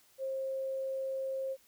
sine tone, 533 Hz, C5, 32 cents sharp, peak -33 dBFS, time 0.18-1.57 s, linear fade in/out 50 ms, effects white hiss -65 dBFS RMS until 1.67 s

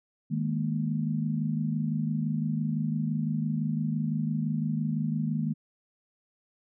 sine chord, D# suspended fourth, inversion none, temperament just, 155.56 / 207.4 / 233.3 Hz, D#3 / G#3 / A#3, 0 / -2 / +2 cents, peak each -29 / -32 / -31 dBFS, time 0.3-5.54 s, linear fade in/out 20 ms, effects none

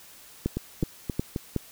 two click trains, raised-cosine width 3 ms, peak -12 / -15 dBFS, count 4 / 4, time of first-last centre 0.46-1.563 / 0.57-1.362 s, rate 2.72 / 3.79 Hz, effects white hiss -50 dBFS RMS until 1.71 s

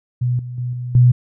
sine tone with level steps, 123.47 Hz, B2, in tune, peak -15 / -26 / -20 / -23 / -7 dBFS, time 0.21-1.12 s, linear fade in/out 10 ms, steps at 0.39 / 0.58 / 0.73 / 0.95 s, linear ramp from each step 2 ms, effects none

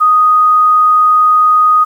sine tone, 1244.5 Hz, D#6, in tune, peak -5 dBFS, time 0-1.85 s, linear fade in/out 20 ms, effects 7-bit

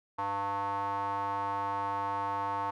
square tone with band-pass filter, 99.7 Hz, G2, 30 cents sharp, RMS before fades -33 dBFS, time 0.18-2.71 s, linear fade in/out 10 ms, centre 980 Hz, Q 9.9, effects none

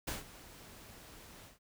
pink noise with ADSR envelope, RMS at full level -37 dBFS, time 0.07-1.59 s, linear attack 11 ms, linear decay 150 ms, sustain -17 dB, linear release 140 ms, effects none

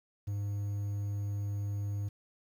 triangle tone, 101.6 Hz, G#2, 38 cents flat, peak -30 dBFS, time 0.27-2.09 s, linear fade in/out 10 ms, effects 10-bit

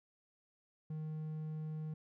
triangle tone, 155.56 Hz, D#3, in tune, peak -37 dBFS, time 0.9-1.94 s, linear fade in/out 5 ms, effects none

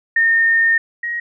sine tone pair in turn, 1827 / 1888.2 Hz, A#6 / A#6, -35 / +22 cents, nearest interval minor second, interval 57 cents, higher second, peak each -11 / -20 dBFS, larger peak first, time 0.16-0.78 / 1.03-1.2 s, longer first, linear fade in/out 5 ms, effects none

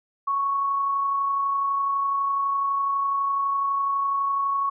sine tone with amplitude modulation, 1108.7 Hz, C#6, in tune, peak -20 dBFS, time 0.27-4.7 s, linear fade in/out 10 ms, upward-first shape sine, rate 32 Hz, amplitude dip 25%, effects none

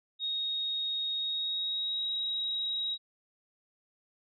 sine tone with pitch glide, 3744 to 3818 Hz, A#7 to A#7, +7 to +41 cents, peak -30 dBFS, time 0.19-2.98 s, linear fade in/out 50 ms, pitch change +34 cents, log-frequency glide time 1.17-2.07 s, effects none

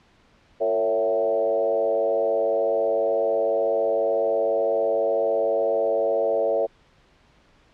sine tone with frequency modulation, 556 Hz, C#5, 5 cents sharp, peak -19 dBFS, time 0.6-6.67 s, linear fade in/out 20 ms, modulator 102 Hz, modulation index 1.3, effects pink hiss -58 dBFS RMS until 7.73 s + low-pass 4000 Hz 12 dB/octave

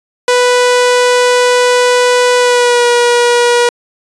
sawtooth tone with pitch glide, 493.9 to 481.2 Hz, B4 to B4, 0 to -45 cents, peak -3 dBFS, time 0.28-3.69 s, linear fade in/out 2 ms, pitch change -45 cents, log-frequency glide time 2.38-2.86 s, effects resampled to 22050 Hz

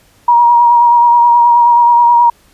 sine tone with vibrato, 951 Hz, A#5, 34 cents sharp, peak -4 dBFS, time 0.28-2.3 s, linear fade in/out 5 ms, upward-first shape sine, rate 9.4 Hz, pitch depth 22 cents each way, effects pink hiss -49 dBFS RMS until 2.53 s + resampled to 32000 Hz

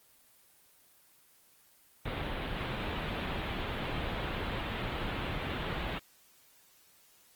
pink low-pass noise, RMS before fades -36 dBFS, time 2.05-5.99 s, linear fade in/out 10 ms, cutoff 3700 Hz, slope 48 dB/octave, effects white hiss -63 dBFS RMS until 7.35 s + Opus 24 kbps

